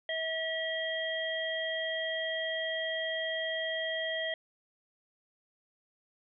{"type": "harmonic tone", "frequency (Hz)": 645, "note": "E5", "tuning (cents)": -38, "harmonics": [1, 3, 5], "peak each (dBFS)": [-35, -35, -37], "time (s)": [0.09, 4.34], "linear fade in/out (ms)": 2, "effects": []}